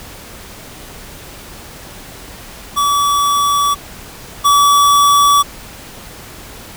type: tone pair in turn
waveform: square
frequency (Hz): 1145 / 1145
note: D6 / D6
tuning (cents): -44 / -44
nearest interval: unison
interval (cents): 0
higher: neither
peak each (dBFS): -12 / -8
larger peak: second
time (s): 2.76-3.75 / 4.44-5.43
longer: neither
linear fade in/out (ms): 20
effects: pink hiss -34 dBFS RMS until 6.76 s